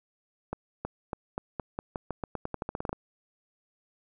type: accelerating click train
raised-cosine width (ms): 1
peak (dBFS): -18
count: 19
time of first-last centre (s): 0.53-2.93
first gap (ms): 320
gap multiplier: 0.88
effects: none